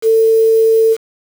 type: tone with quantisation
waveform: sine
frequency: 447.4 Hz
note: A4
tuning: 29 cents sharp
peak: -7 dBFS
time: 0.02-0.97 s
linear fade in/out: 50 ms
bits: 5
effects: none